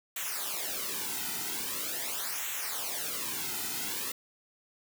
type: noise with flanger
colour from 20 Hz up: white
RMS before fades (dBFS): -35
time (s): 0.16-4.12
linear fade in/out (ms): 5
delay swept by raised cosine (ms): 0.2 to 1.8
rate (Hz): 0.43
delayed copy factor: -0.8
effects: none